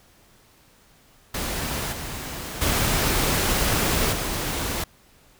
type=noise with level steps; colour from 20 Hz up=pink; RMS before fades=-28 / -33 / -22 / -27 dBFS; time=1.34-4.84 s; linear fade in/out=5 ms; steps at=1.92 / 2.61 / 4.12 s; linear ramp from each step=10 ms; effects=pink hiss -56 dBFS RMS until 5.39 s